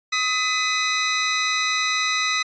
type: tone pair together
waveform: 20% pulse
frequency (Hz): 1261.9 / 2009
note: D#6 / B6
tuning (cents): +24 / +29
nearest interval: minor sixth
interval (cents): 805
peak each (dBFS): -18 / -17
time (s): 0.12-2.43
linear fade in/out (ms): 10
effects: resampled to 16000 Hz